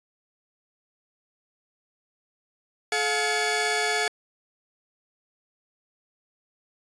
sawtooth tone cluster, 429.7 / 709 / 1702 / 2250 Hz, A4 / F5 / G#6 / C#7, -41 / +26 / +42 / +25 cents, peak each -25 dBFS, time 2.92-4.08 s, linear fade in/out 2 ms, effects resampled to 22050 Hz

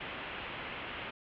white low-pass noise, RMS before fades -42 dBFS, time 0-1.11 s, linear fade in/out 10 ms, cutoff 3100 Hz, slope 48 dB/octave, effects none

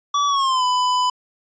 square tone with pitch glide, 1148 to 999.4 Hz, D6 to B5, -40 to +20 cents, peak -17 dBFS, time 0.14-1.1 s, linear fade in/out 5 ms, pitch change -240 cents, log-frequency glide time 0.27-0.64 s, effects resampled to 16000 Hz

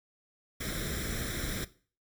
pink noise with comb filter, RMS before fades -35 dBFS, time 0.6-1.65 s, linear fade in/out 10 ms, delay 0.54 ms, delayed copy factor +0.8, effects noise-tail reverb RT60 0.4 s tail -17 dB re dry

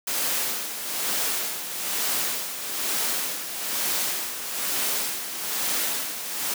white noise with tremolo, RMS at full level -25 dBFS, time 0.07-6.54 s, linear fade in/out 5 ms, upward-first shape sine, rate 1.1 Hz, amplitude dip 60%, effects high-pass 200 Hz 12 dB/octave

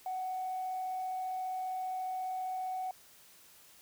sine tone with frequency modulation, 746 Hz, F#5, 14 cents sharp, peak -33 dBFS, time 0.06-2.91 s, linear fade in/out 2 ms, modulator 34.9 Hz, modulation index 0.22, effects tanh soft clip ceiling -30 dBFS + white hiss -59 dBFS RMS until 3.81 s

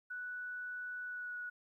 sine tone with pitch glide, 1480 to 1464.7 Hz, F#6 to F#6, 0 to -18 cents, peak -40 dBFS, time 0.1-1.5 s, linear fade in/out 10 ms, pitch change -18 cents, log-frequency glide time 1.05-1.36 s, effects 13-bit

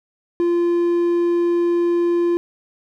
triangle tone, 345.4 Hz, F4, 19 cents flat, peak -13 dBFS, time 0.4-2.37 s, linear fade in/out 0 ms, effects none

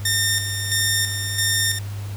10% pulse tone with tremolo, 1819 Hz, A#6, 43 cents flat, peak -9 dBFS, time 0.05-1.79 s, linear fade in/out 5 ms, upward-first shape square, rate 1.5 Hz, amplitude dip 55%, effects added 101 Hz sine -27 dBFS peak until 2.16 s + pink hiss -42 dBFS RMS until 2.16 s

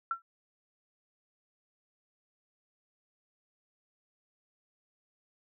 sine tone with exponential decay, 1353 Hz, E6, 45 cents sharp, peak -25 dBFS, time 0.11-0.22 s, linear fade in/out 2 ms, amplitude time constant 22 ms, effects none

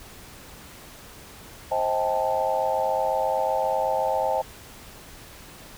sine chord, A half-diminished seventh, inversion first, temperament just, 528 / 633.6 / 792 / 880 Hz, C5 / Eb5 / G5 / A5, +16 / +31 / +18 / 0 cents, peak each -27 dBFS, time 1.71-4.42 s, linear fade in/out 10 ms, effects pink hiss -45 dBFS RMS until 5.77 s

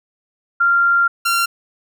sine / sawtooth tone pair in turn, 1388 / 1376.8 Hz, F6 / F6, -11 / -25 cents, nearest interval unison, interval 14 cents, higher first, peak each -11 dBFS, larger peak neither, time 0.6-1.08 / 1.25-1.46 s, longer first, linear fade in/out 10 ms, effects none

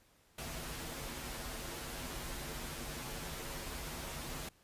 pink noise with comb filter, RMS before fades -43 dBFS, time 0.38-4.49 s, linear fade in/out 5 ms, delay 10 ms, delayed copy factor -0.65, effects pink hiss -68 dBFS RMS until 4.63 s + resampled to 32000 Hz

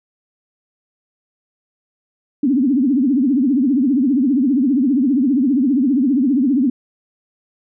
sine tone with vibrato, 265.5 Hz, C4, 25 cents sharp, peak -12 dBFS, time 2.43-6.7 s, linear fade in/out 5 ms, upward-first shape triangle, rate 15 Hz, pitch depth 250 cents each way, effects none

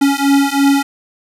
square beating tone pair, 277.2 / 280.2 Hz, C#4 / C#4, 0 / +19 cents, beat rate 3 Hz, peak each -14 dBFS, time 0.01-0.83 s, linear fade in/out 10 ms, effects resampled to 32000 Hz + 8-bit

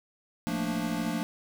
square chord, Bb major seventh, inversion second, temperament equal, 174.61 / 220 / 233.1 / 293.7 Hz, F3 / A3 / Bb3 / D4, 0 / 0 / 0 / 0 cents, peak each -35 dBFS, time 0.47-1.23 s, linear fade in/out 0 ms
click train, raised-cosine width 2 ms, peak -38 dBFS, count 67, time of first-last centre 0.5-1.095 s, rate 111 Hz
effects none

